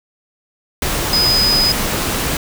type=tone in noise; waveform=sine; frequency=5000 Hz; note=D#8; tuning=8 cents sharp; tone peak=-12 dBFS; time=1.13-1.72 s; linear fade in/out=2 ms; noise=pink; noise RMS=-19 dBFS; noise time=0.82-2.37 s; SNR=+4 dB; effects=none

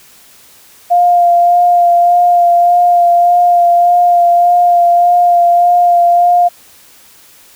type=tone with vibrato; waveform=sine; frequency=700 Hz; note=F5; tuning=4 cents sharp; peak=-5 dBFS; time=0.9-6.49 s; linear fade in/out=20 ms; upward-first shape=sine; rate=1.7 Hz; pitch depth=16 cents each way; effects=white hiss -42 dBFS RMS until 7.55 s

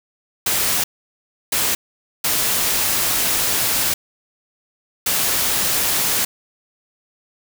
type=noise bursts at uneven times; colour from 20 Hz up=white; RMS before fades=-19 dBFS; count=4; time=0.46-0.84 / 1.52-1.75 / 2.24-3.94 / 5.06-6.25 s; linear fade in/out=5 ms; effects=none

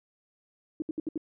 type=tone bursts; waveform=sine; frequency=314.5 Hz; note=D#4; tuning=19 cents sharp; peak=-28 dBFS; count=5; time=0.8-1.177 s; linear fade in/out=2 ms; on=21 ms; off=68 ms; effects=none

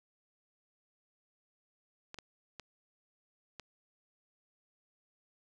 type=clicks; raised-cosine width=0.2 ms; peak=-27 dBFS; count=4; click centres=2.144 / 2.187 / 2.597 / 3.597 s; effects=none

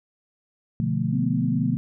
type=chord; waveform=sine; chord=B half-diminished seventh; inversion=none; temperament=equal; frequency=123.47 / 146.83 / 174.61 / 220 Hz; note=B2 / D3 / F3 / A3; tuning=0 / 0 / 0 / 0 cents; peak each=-27 dBFS; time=0.8-1.77 s; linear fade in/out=0 ms
type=tone with vibrato; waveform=sine; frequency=246.9 Hz; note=B3; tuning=in tune; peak=-25 dBFS; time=1.12-1.76 s; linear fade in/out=20 ms; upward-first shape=sine; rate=10 Hz; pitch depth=46 cents each way
effects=none

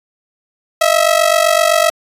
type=ring-modulated tone; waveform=sawtooth; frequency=649 Hz; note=E5; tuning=27 cents flat; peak=-3 dBFS; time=0.81-1.9 s; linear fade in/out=0 ms; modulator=23.9 Hz; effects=resampled to 32000 Hz

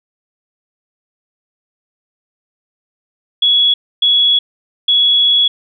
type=tone bursts at uneven times; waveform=sine; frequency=3366 Hz; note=G#7; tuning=23 cents sharp; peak=-8 dBFS; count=3; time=3.42-3.74 / 4.02-4.39 / 4.88-5.48 s; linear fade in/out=5 ms; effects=none

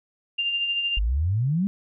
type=tone with tremolo; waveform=sine; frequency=2794 Hz; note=F7; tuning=in tune; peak=-21 dBFS; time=0.38-0.99 s; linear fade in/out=10 ms; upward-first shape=sine; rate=13 Hz; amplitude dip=40%
type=exponential sweep; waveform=sine; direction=up; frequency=46.86 to 207 Hz; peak=-20 dBFS; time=0.97-1.67 s; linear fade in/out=0 ms
effects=none

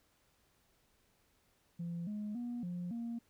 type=tone with pitch steps; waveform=sine; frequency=170.7 / 209.7 / 240.9 / 176.5 / 233.7 Hz; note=F3 / G#3 / B3 / F3 / A#3; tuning=-39 / +17 / -43 / +19 / +5 cents; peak=-36 dBFS; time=1.79-3.19 s; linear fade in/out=10 ms; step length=280 ms; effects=tanh soft clip ceiling -35 dBFS + pink hiss -73 dBFS RMS until 3.29 s

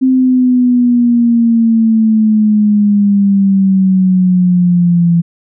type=exponential sweep; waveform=sine; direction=down; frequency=261.6 to 168.9 Hz; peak=-6 dBFS; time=0.01-5.22 s; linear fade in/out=20 ms; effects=none

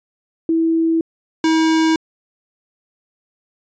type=tone pair in turn; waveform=sine / square; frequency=327.1 / 320.7 Hz; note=E4 / E4; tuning=-13 / -48 cents; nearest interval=unison; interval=35 cents; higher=first; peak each=-13 dBFS; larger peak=neither; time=0.49-1.01 / 1.44-1.96 s; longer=neither; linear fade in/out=2 ms; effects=resampled to 16000 Hz

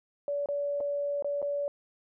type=tone with dropouts; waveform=sine; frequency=573 Hz; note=D5; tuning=43 cents flat; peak=-28 dBFS; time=0.28-1.68 s; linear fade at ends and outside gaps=1 ms; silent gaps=0.459-0.487 / 0.804-0.808 / 1.224-1.245 / 1.418-1.426 s; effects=none

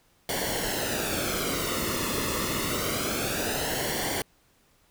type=noise with flanger; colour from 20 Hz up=pink; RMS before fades=-29 dBFS; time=0.29-4.22 s; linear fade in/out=2 ms; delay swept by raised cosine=0.78 to 1.3 ms; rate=0.26 Hz; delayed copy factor=-0.7; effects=pink hiss -64 dBFS RMS until 4.9 s

